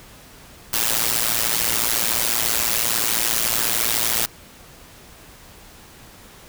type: noise with amplitude modulation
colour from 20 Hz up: white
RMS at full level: -17 dBFS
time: 0.73-4.26 s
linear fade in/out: 5 ms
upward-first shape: sine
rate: 114 Hz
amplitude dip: 90%
effects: pink hiss -45 dBFS RMS until 6.48 s